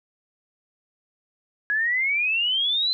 sine exponential sweep, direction up, 1661.2 to 4112 Hz, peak -20 dBFS, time 1.7-2.93 s, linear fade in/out 0 ms, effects none

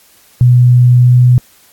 sine tone with pitch glide, 123.47 to 124.19 Hz, B2 to B2, 0 to +10 cents, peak -3 dBFS, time 0.41-1.38 s, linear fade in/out 0 ms, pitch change +10 cents, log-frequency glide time 0.99-1.15 s, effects white hiss -46 dBFS RMS until 1.72 s + AAC 64 kbps

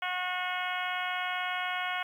harmonic tone, 363.7 Hz, F#4, 30 cents flat, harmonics 2 / 3 / 4 / 5 / 6 / 7 / 8 / 9, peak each -36 / -38 / -36 / -41 / -37 / -43 / -41 / -44 dBFS, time 0.02-2.03 s, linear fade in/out 5 ms, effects 10-bit

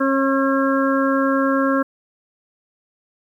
harmonic tone, 271 Hz, C#4, 39 cents flat, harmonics 1 / 2 / 4 / 5 / 6, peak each -18 / -21 / -24 / -25 / -26 dBFS, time 0-1.83 s, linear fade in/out 10 ms, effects 9-bit

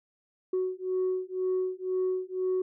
sine beating tone pair, 370 / 372 Hz, F#4 / F#4, 0 / +9 cents, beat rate 2 Hz, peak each -29 dBFS, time 0.53-2.62 s, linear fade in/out 5 ms, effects tanh soft clip ceiling -22 dBFS

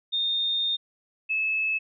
sine tone pair in turn, 3655 / 2600 Hz, A#7 / E7, -35 / -24 cents, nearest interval tritone, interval 589 cents, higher first, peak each -23 dBFS, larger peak neither, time 0.12-0.77 / 1.29-1.79 s, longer first, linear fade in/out 20 ms, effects none

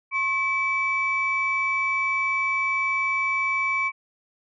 sine tone pair together, 1078.6 / 2300 Hz, C#6 / D7, -48 / -37 cents, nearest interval octave + minor second, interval 1311 cents, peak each -26 / -22 dBFS, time 0.11-3.92 s, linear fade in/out 50 ms, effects tanh soft clip ceiling -14 dBFS

